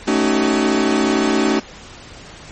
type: chord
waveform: 40% pulse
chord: D# half-diminished seventh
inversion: second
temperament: equal with one note detuned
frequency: 220 / 277.2 / 311.1 / 379.1 Hz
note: A3 / C#4 / D#4 / F#4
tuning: 0 / 0 / 0 / +42 cents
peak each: -19 dBFS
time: 0.07-1.6 s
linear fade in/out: 10 ms
effects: pink hiss -38 dBFS RMS until 2.51 s + MP3 32 kbps